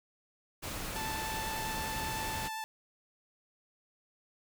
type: noise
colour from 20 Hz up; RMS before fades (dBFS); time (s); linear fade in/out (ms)
pink; -39; 0.62-2.49; 20
type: tone with vibrato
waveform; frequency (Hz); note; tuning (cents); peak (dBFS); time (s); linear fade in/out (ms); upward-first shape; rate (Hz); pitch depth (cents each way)
sawtooth; 880; A5; 0; -33; 0.96-2.64; 0; triangle; 10; 12
effects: none